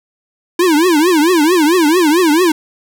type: tone with vibrato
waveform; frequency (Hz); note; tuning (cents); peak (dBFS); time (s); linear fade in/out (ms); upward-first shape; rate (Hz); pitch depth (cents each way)
square; 329.6; E4; 0; -9; 0.59-2.52; 5; triangle; 4.5; 250
effects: none